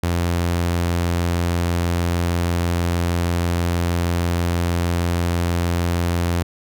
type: tone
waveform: sawtooth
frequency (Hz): 86.3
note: F2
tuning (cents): -20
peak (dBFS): -14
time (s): 0.03-6.43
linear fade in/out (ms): 5
effects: none